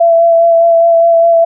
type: tone with vibrato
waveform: sine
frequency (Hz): 671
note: E5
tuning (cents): +31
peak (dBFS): -4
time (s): 0-1.45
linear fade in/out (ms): 10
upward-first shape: sine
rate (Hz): 4.9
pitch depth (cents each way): 16
effects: none